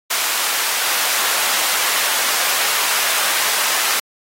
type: high-pass noise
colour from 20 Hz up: pink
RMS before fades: -19 dBFS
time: 0.1-4 s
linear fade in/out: 10 ms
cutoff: 990 Hz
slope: 12 dB/octave
effects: AAC 48 kbps